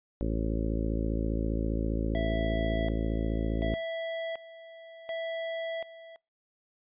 harmonic tone, 55 Hz, A1, in tune, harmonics 1 / 2 / 3 / 4 / 5 / 6 / 7 / 8 / 9 / 10, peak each -30 / -36 / -39 / -37 / -36 / -38 / -42 / -43 / -45 / -42 dBFS, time 0.21-3.74 s, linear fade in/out 0 ms
square tone with tremolo, 659.3 Hz, E5, in tune, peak -32 dBFS, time 2.15-6.16 s, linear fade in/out 0 ms, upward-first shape square, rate 0.68 Hz, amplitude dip 80%
effects noise-tail reverb RT60 0.3 s tail -26 dB re dry + resampled to 8000 Hz

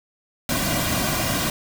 pink noise with comb filter, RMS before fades -23 dBFS, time 0.49-1.5 s, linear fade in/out 2 ms, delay 2.3 ms, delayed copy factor -0.65, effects none

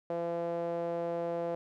sawtooth tone with band-pass filter, 170 Hz, F3, 46 cents flat, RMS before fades -34 dBFS, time 0.1-1.55 s, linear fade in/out 0 ms, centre 570 Hz, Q 4.2, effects none

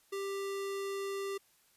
square tone, 394.2 Hz, G4, 10 cents sharp, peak -36 dBFS, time 0.12-1.38 s, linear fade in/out 10 ms, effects white hiss -68 dBFS RMS until 1.76 s + resampled to 32000 Hz

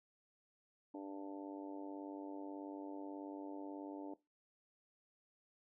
harmonic tone, 98.3 Hz, G2, 5 cents sharp, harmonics 3 / 4 / 5 / 6 / 7 / 8 / 9, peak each -45 / -55 / -56 / -55 / -58 / -63 / -56 dBFS, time 0.94-4.14 s, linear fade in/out 5 ms, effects noise-tail reverb RT60 0.2 s tail -17 dB re dry

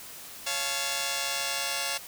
5% pulse chord, Db augmented, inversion none, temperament just, 554.4 / 693 / 866.2 Hz, Db5 / F5 / A5, 0 / -14 / -27 cents, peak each -22 dBFS, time 0.46-1.98 s, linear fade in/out 10 ms, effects white hiss -44 dBFS RMS until 2.07 s

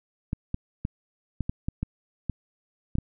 clicks, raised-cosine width 5 ms, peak -15 dBFS, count 10, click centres 0.331 / 0.544 / 0.851 / 1.407 / 1.495 / 1.685 / 1.83 / 2.297 / 2.954 / 2.985 s, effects none

